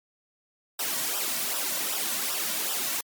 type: noise with flanger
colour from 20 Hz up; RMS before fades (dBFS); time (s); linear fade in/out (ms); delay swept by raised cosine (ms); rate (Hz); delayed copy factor
white; -29; 0.79-3.01; 5; 0.45 to 2.45; 2.6; -0.7
effects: high-pass 200 Hz 12 dB/octave + MP3 96 kbps